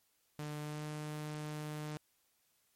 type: tone with pitch glide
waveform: sawtooth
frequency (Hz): 149.6 to 151.43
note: D3 to D#3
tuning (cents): +32 to -47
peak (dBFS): -36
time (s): 0.39-1.97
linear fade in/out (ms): 0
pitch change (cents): +21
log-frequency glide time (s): 0.6-0.85
effects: white hiss -75 dBFS RMS until 2.75 s + MP3 64 kbps